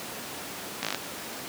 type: slowing click train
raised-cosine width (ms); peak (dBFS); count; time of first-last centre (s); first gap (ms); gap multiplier
0.2; -10; 7; 0.83-0.946; 18; 1.03
effects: pink hiss -37 dBFS RMS until 1.48 s + high-pass 200 Hz 12 dB/octave